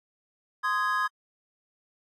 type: chord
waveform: triangle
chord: Ab major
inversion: first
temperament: just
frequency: 1038.3 / 1245.9 / 1661.2 Hz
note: C6 / Eb6 / Ab6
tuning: -14 / +2 / 0 cents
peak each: -27 dBFS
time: 0.63-1.08 s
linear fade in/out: 20 ms
effects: AAC 48 kbps